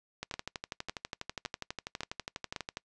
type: two click trains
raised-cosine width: 0.2 ms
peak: -18 / -19 dBFS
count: 5 / 32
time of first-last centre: 0.34-2.562 / 0.23-2.771 s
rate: 1.8 / 12.2 Hz
effects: noise-tail reverb RT60 0.1 s tail -25 dB re dry + resampled to 22050 Hz